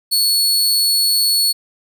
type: tone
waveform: sawtooth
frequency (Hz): 4402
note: C#8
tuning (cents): -13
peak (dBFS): -10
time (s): 0.11-1.53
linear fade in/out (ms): 20
effects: none